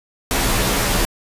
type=noise with comb filter; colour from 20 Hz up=pink; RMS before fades=-18 dBFS; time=0.31-1.05 s; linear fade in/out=0 ms; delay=13 ms; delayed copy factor=-1; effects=resampled to 32000 Hz